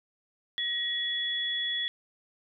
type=tone pair together; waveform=sine; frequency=1900 / 3385 Hz; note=A#6 / G#7; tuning=+33 / +32 cents; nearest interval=minor seventh; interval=999 cents; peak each=-34 / -29 dBFS; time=0.58-1.88 s; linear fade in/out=0 ms; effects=none